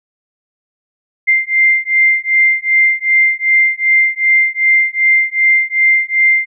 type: beating tone pair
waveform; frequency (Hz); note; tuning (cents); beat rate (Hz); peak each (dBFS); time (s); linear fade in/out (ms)
sine; 2093 / 2095.6; C7 / C7; 0 / +2; 2.6; -12; 1.27-6.46; 20
effects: none